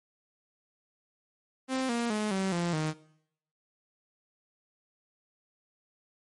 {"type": "tone with pitch steps", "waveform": "sawtooth", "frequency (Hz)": [261.6, 235.8, 212.5, 191.5, 172.59, 155.55], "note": ["C4", "A#3", "G#3", "G3", "F3", "D#3"], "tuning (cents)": [0, 20, 40, -40, -20, 0], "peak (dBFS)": -24, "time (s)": [1.68, 2.94], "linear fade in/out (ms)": 50, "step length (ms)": 210, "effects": ["noise-tail reverb RT60 0.7 s tail -19 dB re dry", "MP3 48 kbps"]}